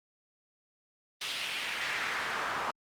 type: noise with band-pass filter sweep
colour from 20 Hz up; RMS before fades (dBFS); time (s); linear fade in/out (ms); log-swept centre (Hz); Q
pink; -34; 1.21-2.71; 5; 3500 to 1100; 1.8
effects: Opus 32 kbps